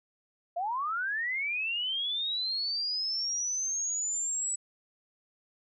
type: linear sweep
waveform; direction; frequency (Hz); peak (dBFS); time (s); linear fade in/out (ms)
sine; up; 659.3 to 7902; -29; 0.56-4.56; 10
effects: none